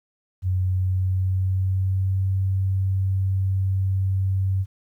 sine tone with pitch glide, 92.5 to 95.65 Hz, F#2 to G2, 0 to -42 cents, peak -19 dBFS, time 0.42-4.66 s, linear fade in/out 50 ms, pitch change +58 cents, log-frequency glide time 0.6-2.26 s, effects 10-bit

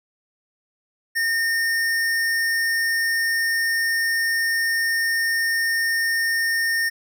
square tone, 1826 Hz, A#6, 36 cents flat, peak -20 dBFS, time 1.15-6.9 s, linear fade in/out 20 ms, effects none

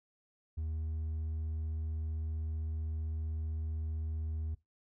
sine tone with hard clipping, 78.9 Hz, D#2, 25 cents sharp, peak -35 dBFS, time 0.57-4.55 s, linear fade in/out 10 ms, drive 2 dB, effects noise-tail reverb RT60 0.2 s tail -20 dB re dry

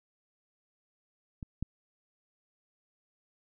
clicks, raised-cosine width 5 ms, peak -27 / -20 dBFS, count 2, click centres 1.428 / 1.626 s, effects none

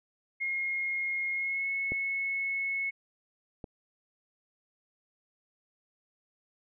sine tone with pitch glide, 2147 to 2193 Hz, C7 to C#7, +44 to -19 cents, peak -29 dBFS, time 0.4-2.91 s, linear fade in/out 20 ms, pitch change +37 cents, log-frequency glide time 1.32-1.69 s
clicks, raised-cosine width 2 ms, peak -23 / -27 dBFS, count 2, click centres 1.92 / 3.642 s
effects none

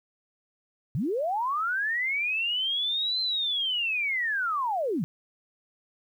sine linear two-way sweep, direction up then down, 110 to 4120 to 136.1 Hz, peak -25 dBFS, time 0.95-5.04 s, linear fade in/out 0 ms, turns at 3.21 s, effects 10-bit

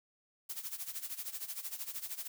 blue noise with tremolo, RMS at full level -39 dBFS, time 0.49-2.28 s, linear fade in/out 10 ms, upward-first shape sine, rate 13 Hz, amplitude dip 80%, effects none

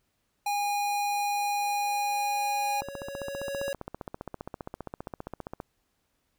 square tone, 818 Hz, G#5, 26 cents flat, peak -27 dBFS, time 0.46-2.81 s, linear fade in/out 5 ms
square tone with exponential growth, 556 Hz, C#5, 5 cents sharp, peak -30 dBFS, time 0.51-3.73 s, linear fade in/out 0 ms, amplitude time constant 700 ms
click train, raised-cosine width 1 ms, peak -22 dBFS, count 43, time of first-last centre 2.82-5.601 s, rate 15.1 Hz
effects pink hiss -75 dBFS RMS until 6.38 s

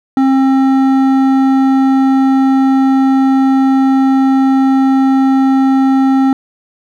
sine tone with hard clipping, 267.2 Hz, C4, 36 cents sharp, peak -9 dBFS, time 0.17-6.33 s, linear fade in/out 2 ms, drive 10 dB, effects none

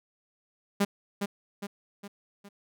sawtooth tone with echo, 201.3 Hz, G3, 46 cents sharp, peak -18 dBFS, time 0.8-0.85 s, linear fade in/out 10 ms, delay 410 ms, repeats 4, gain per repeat -6 dB, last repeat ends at 2.49 s, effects none

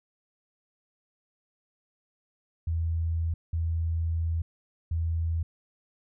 sine tone bursts at uneven times, 82.41 Hz, E2, in tune, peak -25 dBFS, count 3, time 2.67-3.34 / 3.53-4.42 / 4.91-5.43 s, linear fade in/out 5 ms, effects none

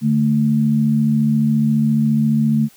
sine tone pair together, 146.83 / 221.3 Hz, D3 / A3, 0 / +10 cents, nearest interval perfect fifth, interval 710 cents, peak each -18 / -14 dBFS, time 0.01-2.69 s, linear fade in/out 50 ms, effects white hiss -49 dBFS RMS until 2.76 s

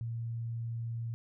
sine tone, 115.8 Hz, A#2, 11 cents flat, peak -34 dBFS, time 0.01-1.14 s, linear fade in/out 0 ms, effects none

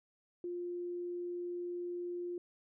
sine tone, 351.6 Hz, F4, 12 cents sharp, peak -37 dBFS, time 0.44-2.38 s, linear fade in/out 2 ms, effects none

